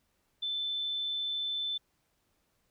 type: tone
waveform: sine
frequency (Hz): 3526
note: A7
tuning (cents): +3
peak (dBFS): -31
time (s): 0.42-1.78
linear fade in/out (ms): 10
effects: pink hiss -75 dBFS RMS until 2.7 s